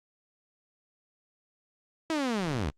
sawtooth linear sweep, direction down, 329.6 to 61.74 Hz, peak -23 dBFS, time 2.1-2.7 s, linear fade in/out 0 ms, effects low-pass 7000 Hz 12 dB/octave + Opus 48 kbps

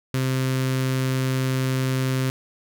sawtooth tone with notch filter, 130.81 Hz, C3, in tune, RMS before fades -23 dBFS, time 0.14-2.3 s, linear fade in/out 0 ms, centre 760 Hz, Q 1.4, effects none

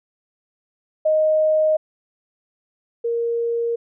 sine tone pair in turn, 622.3 / 467.1 Hz, D#5 / A#4, 0 / +3 cents, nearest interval perfect fourth, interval 497 cents, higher first, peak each -14 / -19 dBFS, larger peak first, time 1.05-1.77 / 3.04-3.76 s, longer neither, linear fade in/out 10 ms, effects none

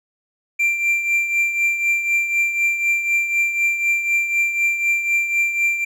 triangle tone with tremolo, 2363 Hz, D7, 10 cents sharp, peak -12 dBFS, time 0.59-5.85 s, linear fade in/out 10 ms, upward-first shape triangle, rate 4 Hz, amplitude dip 65%, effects none

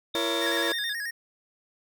sine tone, 3626 Hz, A#7, 49 cents flat, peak -30 dBFS, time 0.14-0.93 s, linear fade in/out 5 ms
sawtooth chord, A# diminished, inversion second, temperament just, 335.6 / 466.2 / 559.4 Hz, E4 / A#4 / C#5, +31 / 0 / +16 cents, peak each -26 / -28 / -28 dBFS, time 0.15-0.72 s, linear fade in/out 0 ms
square tone with vibrato, 1760 Hz, A6, in tune, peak -31 dBFS, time 0.41-1.11 s, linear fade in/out 10 ms, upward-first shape square, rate 9.3 Hz, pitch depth 90 cents each way
effects none

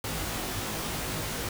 pink noise with comb filter, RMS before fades -33 dBFS, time 0.04-1.49 s, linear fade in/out 2 ms, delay 19 ms, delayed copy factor +0.85, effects none

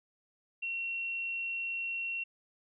sine tone, 2729 Hz, F7, 41 cents flat, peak -33 dBFS, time 0.62-2.24 s, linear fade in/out 10 ms, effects none

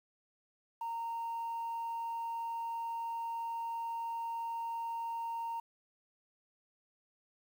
sine tone, 923 Hz, A#5, 17 cents flat, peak -34 dBFS, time 0.81-5.6 s, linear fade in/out 5 ms, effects tanh soft clip ceiling -33 dBFS + 10-bit

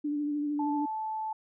sine tone with vibrato, 293.7 Hz, D4, in tune, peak -28 dBFS, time 0.04-0.86 s, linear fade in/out 10 ms, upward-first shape sine, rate 13 Hz, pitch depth 26 cents each way
sine tone, 873 Hz, A5, 14 cents flat, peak -31 dBFS, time 0.59-1.33 s, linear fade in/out 5 ms
effects none

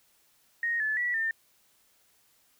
sine tone with pitch steps, 1865 / 1732 / 1945 / 1803 Hz, A#6 / A6 / B6 / A6, 0 / -28 / -27 / +42 cents, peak -26 dBFS, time 0.63-1.31 s, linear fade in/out 2 ms, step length 170 ms, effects white hiss -66 dBFS RMS until 2.59 s

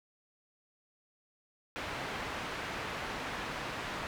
white low-pass noise, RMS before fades -39 dBFS, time 1.76-4.07 s, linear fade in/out 0 ms, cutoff 2000 Hz, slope 12 dB/octave, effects none

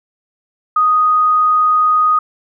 sine tone, 1244.5 Hz, D#6, in tune, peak -9 dBFS, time 0.76-2.19 s, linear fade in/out 5 ms, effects none

